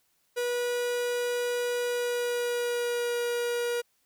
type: tone with pitch glide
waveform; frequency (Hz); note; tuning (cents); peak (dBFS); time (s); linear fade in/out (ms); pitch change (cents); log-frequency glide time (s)
45% pulse; 485.9 to 478.7; B4 to A#4; -28 to +46; -27; 0.36-3.82; 20; -26; 1.85-3.18
effects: white hiss -71 dBFS RMS until 4.05 s